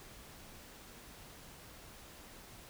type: silence
effects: pink hiss -54 dBFS RMS until 2.69 s